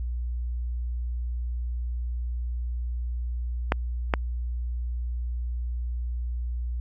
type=clicks; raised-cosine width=0.5 ms; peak=-6 dBFS; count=2; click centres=3.721 / 4.138 s; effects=added 60 Hz sine -27 dBFS peak until 6.8 s